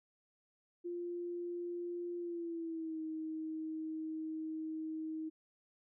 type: tone with pitch glide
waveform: sine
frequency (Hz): 348.7 to 316.1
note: F4 to D#4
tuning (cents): -3 to +27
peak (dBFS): -38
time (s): 0.84-5.3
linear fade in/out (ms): 20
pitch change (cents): -170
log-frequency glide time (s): 2.18-3.01
effects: none